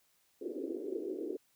white band-pass noise, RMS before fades -39 dBFS, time 0.41-1.37 s, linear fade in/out 10 ms, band 290 to 440 Hz, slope 48 dB/octave, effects white hiss -72 dBFS RMS until 1.55 s

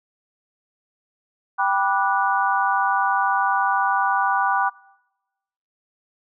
sine chord, G major seventh, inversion none, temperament just, 784 / 980 / 1176 / 1470 Hz, G5 / B5 / D6 / F#6, 0 / -14 / +2 / -12 cents, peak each -22 / -23 / -24 / -24 dBFS, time 1.58-4.7 s, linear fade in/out 20 ms, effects noise-tail reverb RT60 1.0 s tail -23 dB re dry

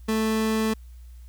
30% pulse tone, 219.8 Hz, A3, 2 cents flat, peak -19 dBFS, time 0.08-0.74 s, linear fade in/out 10 ms, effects added 60 Hz sine -41 dBFS peak until 1.28 s + white hiss -63 dBFS RMS until 1.28 s

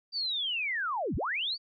sine linear two-way sweep, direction down then up, 4720 to 41.2 to 4720 Hz, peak -29 dBFS, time 0.12-1.58 s, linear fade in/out 50 ms, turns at 1.16 s, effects none

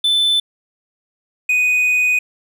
triangle tone pair in turn, 3520 / 2489 Hz, A7 / D#7, 0 / 0 cents, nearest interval tritone, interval 600 cents, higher first, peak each -11 dBFS, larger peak neither, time 0.04-0.4 / 1.49-2.19 s, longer second, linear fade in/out 5 ms, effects none

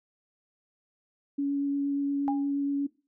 sine tone with vibrato, 281.5 Hz, C#4, 27 cents sharp, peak -25 dBFS, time 1.38-2.87 s, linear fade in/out 10 ms, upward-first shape triangle, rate 8.5 Hz, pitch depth 10 cents each way
sine tone with exponential decay, 813 Hz, G#5, 37 cents flat, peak -25 dBFS, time 2.28-2.51 s, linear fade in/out 0 ms, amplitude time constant 49 ms
effects noise-tail reverb RT60 0.3 s tail -18 dB re dry

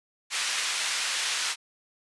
pink band-pass noise, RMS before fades -29 dBFS, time 0.3-1.56 s, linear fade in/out 50 ms, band 1800 to 8300 Hz, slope 12 dB/octave, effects resampled to 24000 Hz

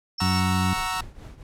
sine tone, 5410 Hz, E8, 44 cents sharp, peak -29 dBFS, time 0.18-0.4 s, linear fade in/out 5 ms
sawtooth chord, F# dominant seventh, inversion none, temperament equal, 740 / 932.3 / 1108.7 / 1318.5 Hz, F#5 / A#5 / C#6 / E6, 0 / 0 / 0 / 0 cents, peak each -29 / -26 / -30 / -26 dBFS, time 0.2-1.01 s, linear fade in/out 5 ms
harmonic tone, 92.5 Hz, F#2, in tune, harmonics 1 / 2 / 3 / 4, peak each -24 / -24 / -34 / -42 dBFS, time 0.21-0.74 s, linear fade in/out 10 ms
brown noise with tremolo, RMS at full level -36 dBFS, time 0.73-1.43 s, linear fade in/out 2 ms, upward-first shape triangle, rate 4.3 Hz, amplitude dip 80%
effects low-pass 12000 Hz 12 dB/octave

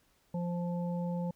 harmonic tone, 174.4 Hz, F3, 2 cents flat, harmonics 1 / 3 / 5, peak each -32 / -40 / -45 dBFS, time 0.34-1.31 s, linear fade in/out 5 ms, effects pink hiss -70 dBFS RMS until 1.35 s

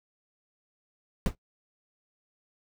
brown noise with exponential decay, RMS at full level -20 dBFS, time 1.26-1.35 s, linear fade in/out 1 ms, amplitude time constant 19 ms, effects noise-tail reverb RT60 0.1 s tail -19 dB re dry

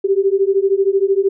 sine beating tone pair, 384.7 / 397.7 Hz, G4 / G4, -33 / +25 cents, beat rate 13 Hz, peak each -15 dBFS, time 0.04-1.29 s, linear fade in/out 10 ms, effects none

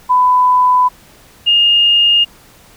sine tone pair in turn, 1000 / 2835 Hz, B5 / F7, +21 / +25 cents, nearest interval octave + tritone, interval 1804 cents, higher second, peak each -7 dBFS, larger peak neither, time 0.09-0.89 / 1.46-2.25 s, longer first, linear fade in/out 20 ms, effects pink hiss -44 dBFS RMS until 2.76 s

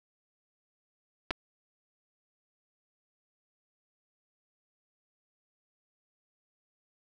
clicks, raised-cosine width 0.3 ms, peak -15 dBFS, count 2, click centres 1.307 / 1.31 s, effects none

